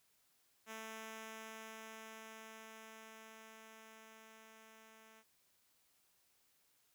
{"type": "tone with level ramp", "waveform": "5% pulse", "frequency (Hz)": 221.1, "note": "A3", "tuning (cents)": 9, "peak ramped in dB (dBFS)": [-35, -50], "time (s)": [0.66, 5.24], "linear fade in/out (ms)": 50, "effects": ["white hiss -75 dBFS RMS until 6.94 s"]}